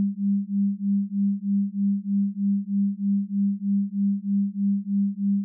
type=beating tone pair; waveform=sine; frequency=197.9 / 201.1 Hz; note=G3 / G3; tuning=+17 / +44 cents; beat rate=3.2 Hz; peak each=-24 dBFS; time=0-5.44 s; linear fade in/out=0 ms; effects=none